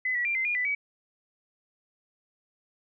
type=tone with pitch steps; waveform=sine; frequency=2020 / 1938 / 2375 / 2071 / 2427 / 1989 / 2274 Hz; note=B6 / B6 / D7 / C7 / D#7 / B6 / C#7; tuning=+39 / -33 / +19 / -18 / -44 / +12 / +44 cents; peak=-25 dBFS; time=0.05-0.75 s; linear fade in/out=5 ms; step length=100 ms; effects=none